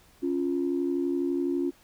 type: tone pair together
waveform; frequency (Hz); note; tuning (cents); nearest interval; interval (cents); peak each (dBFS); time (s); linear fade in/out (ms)
sine; 277.2 / 349.2; C#4 / F4; 0 / 0; major third; 400; -27; 0.22-1.71; 20
effects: tanh soft clip ceiling -17 dBFS + pink hiss -59 dBFS RMS until 1.83 s